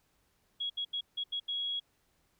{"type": "tone bursts at uneven times", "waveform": "sine", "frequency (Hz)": 3322, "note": "G#7", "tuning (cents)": 0, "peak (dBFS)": -32, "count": 6, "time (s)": [[0.6, 0.7], [0.77, 0.85], [0.93, 1.01], [1.17, 1.24], [1.32, 1.4], [1.48, 1.8]], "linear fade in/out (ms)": 10, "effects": ["pink hiss -73 dBFS RMS until 2.39 s"]}